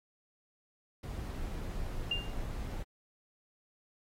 brown noise, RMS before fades -38 dBFS, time 1.03-2.83 s, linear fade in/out 5 ms
sine tone with exponential decay, 2800 Hz, F7, 4 cents sharp, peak -27 dBFS, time 2.11-2.34 s, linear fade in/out 5 ms, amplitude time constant 50 ms
effects AAC 48 kbps

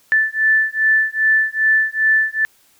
sine beating tone pair, 1756 / 1758.5 Hz, A6 / A6, -4 / -1 cents, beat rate 2.5 Hz, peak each -16 dBFS, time 0.12-2.45 s, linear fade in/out 0 ms, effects white hiss -55 dBFS RMS until 2.79 s

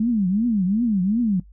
sine tone with vibrato, 209.2 Hz, G#3, 13 cents sharp, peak -17 dBFS, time 0-1.4 s, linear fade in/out 5 ms, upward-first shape triangle, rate 2.7 Hz, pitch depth 300 cents each way, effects noise-tail reverb RT60 0.1 s tail -19 dB re dry + added 50 Hz sine -44 dBFS peak until 1.52 s

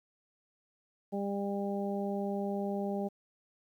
harmonic tone, 199.9 Hz, G3, 34 cents sharp, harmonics 1 / 2 / 3 / 4, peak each -34 / -37 / -39 / -41 dBFS, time 1.12-3.09 s, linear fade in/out 20 ms, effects 11-bit

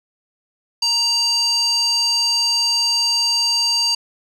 square tone with band-pass filter, 935 Hz, A#5, 5 cents sharp, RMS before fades -18 dBFS, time 0.82-3.95 s, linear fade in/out 5 ms, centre 5100 Hz, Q 7.1, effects none

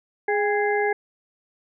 harmonic tone with a mistuned harmonic, 416 Hz, G#4, 3 cents sharp, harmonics 1 / 2 / 4 / 5, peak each -22 / -25 / -28 / -29 dBFS, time 0.28-0.93 s, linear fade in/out 5 ms, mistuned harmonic 2, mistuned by -50 cents, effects none

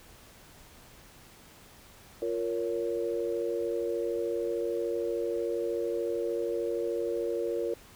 sine chord, Bb minor, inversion second, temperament just, 349.6 / 466.2 / 559.4 Hz, F4 / Bb4 / Db5, +2 / 0 / +16 cents, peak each -33 / -31 / -35 dBFS, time 2.22-7.74 s, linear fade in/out 2 ms, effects pink hiss -54 dBFS RMS until 7.95 s

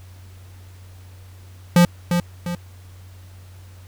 square tone with echo, 174.61 Hz, F3, in tune, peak -10 dBFS, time 1.76-1.85 s, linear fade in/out 2 ms, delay 350 ms, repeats 2, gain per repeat -7 dB, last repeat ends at 2.55 s, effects added 92 Hz sine -40 dBFS peak until 3.87 s + pink hiss -52 dBFS RMS until 3.87 s

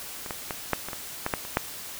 clicks, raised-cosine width 0.5 ms, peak -21 / -16 / -15 / -7 / -19 / -18 / -11 / -9 / -24 / -6 dBFS, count 10, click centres 0.262 / 0.308 / 0.508 / 0.733 / 0.886 / 0.932 / 1.264 / 1.338 / 1.451 / 1.571 s, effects white hiss -39 dBFS RMS until 1.99 s

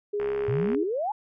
sine tone, 411.7 Hz, G#4, 15 cents flat, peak -25 dBFS, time 0.13-0.84 s, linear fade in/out 10 ms
click train, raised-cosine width 0.5 ms, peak -22 dBFS, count 38, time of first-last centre 0.2-0.747 s, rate 67.6 Hz
sine exponential sweep, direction up, 110.6 to 884 Hz, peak -25 dBFS, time 0.48-1.12 s, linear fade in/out 5 ms
effects none

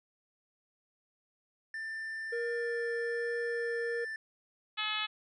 triangle tone with pitch glide, 1782 to 1768.7 Hz, A6 to A6, +22 to +9 cents, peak -35 dBFS, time 1.74-4.16 s, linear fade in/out 2 ms, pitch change -13 cents, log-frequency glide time 2.52-2.67 s
triangle tone with vibrato, 470 Hz, A#4, 14 cents sharp, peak -31 dBFS, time 2.32-4.05 s, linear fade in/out 10 ms, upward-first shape triangle, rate 1.2 Hz, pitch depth 8 cents each way
harmonic tone, 427.5 Hz, A4, 50 cents flat, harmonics 2 / 3 / 4 / 5 / 6 / 7 / 8 / 9 / 10, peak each -45 / -39 / -41 / -42 / -38 / -40 / -38 / -43 / -50 dBFS, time 4.77-5.07 s, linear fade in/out 20 ms
effects resampled to 22050 Hz

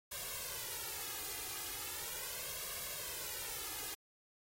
white noise with flanger, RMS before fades -43 dBFS, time 0.11-3.95 s, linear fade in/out 10 ms, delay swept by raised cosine 1.8 to 2.47 ms, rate 0.38 Hz, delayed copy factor +0.85, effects AAC 48 kbps

